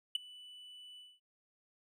triangle tone with ADSR envelope, 2977 Hz, F#7, 10 cents sharp, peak -25 dBFS, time 0.15-1.2 s, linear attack 4 ms, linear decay 12 ms, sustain -24 dB, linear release 220 ms, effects none

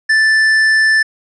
sine tone with tanh clipping, 1760 Hz, A6, in tune, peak -10 dBFS, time 0.09-1.03 s, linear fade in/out 10 ms, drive 9 dB, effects resampled to 22050 Hz

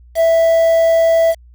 triangle tone with quantisation, 659 Hz, E5, 1 cent flat, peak -7 dBFS, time 0.15-1.35 s, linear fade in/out 50 ms, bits 5, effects added 60 Hz sine -40 dBFS peak until 1.54 s

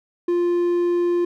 triangle tone, 349.2 Hz, F4, in tune, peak -15 dBFS, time 0.28-1.25 s, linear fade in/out 5 ms, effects none

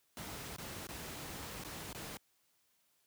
pink noise with dropouts, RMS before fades -45 dBFS, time 0.17-2.17 s, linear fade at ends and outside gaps 0 ms, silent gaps 0.563-0.584 / 0.869-0.889 / 1.637-1.648 / 1.929-1.948 s, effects white hiss -75 dBFS RMS until 3.06 s + high-pass 60 Hz 12 dB/octave

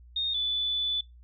sine tone pair in turn, 3688 / 3481 Hz, A#7 / A7, -19 / -19 cents, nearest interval minor second, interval 100 cents, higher first, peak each -26 dBFS, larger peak neither, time 0.16-0.34 / 0.34-1.01 s, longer second, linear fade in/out 5 ms, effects noise-tail reverb RT60 0.2 s tail -22 dB re dry + added 60 Hz sine -49 dBFS peak until 1.23 s

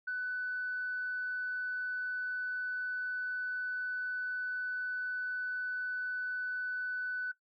sine tone, 1496 Hz, F#6, 19 cents sharp, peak -32 dBFS, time 0.07-7.32 s, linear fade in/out 10 ms, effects noise-tail reverb RT60 0.1 s tail -17 dB re dry + tanh soft clip ceiling -28 dBFS

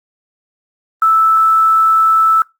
sine tone with quantisation, 1315 Hz, E6, 5 cents flat, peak -7 dBFS, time 1.02-2.42 s, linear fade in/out 2 ms, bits 6, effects noise-tail reverb RT60 0.2 s tail -22 dB re dry + Opus 24 kbps

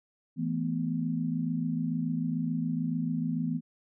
sine chord, E suspended fourth, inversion none, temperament equal, 164.81 / 220 / 246.9 Hz, E3 / A3 / B3, 0 / 0 / 0 cents, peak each -31 / -35 / -31 dBFS, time 0.36-3.61 s, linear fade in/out 50 ms, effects none

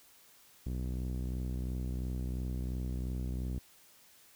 sawtooth tone with low-pass filter, 62.9 Hz, B1, 32 cents sharp, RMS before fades -36 dBFS, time 0.66-3.59 s, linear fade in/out 5 ms, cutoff 280 Hz, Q 0.99, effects white hiss -61 dBFS RMS until 4.35 s

